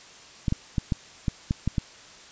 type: clicks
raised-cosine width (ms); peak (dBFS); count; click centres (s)
5; -11; 8; 0.482 / 0.524 / 0.782 / 0.922 / 1.282 / 1.509 / 1.676 / 1.782
effects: white hiss -48 dBFS RMS until 2.31 s + resampled to 16000 Hz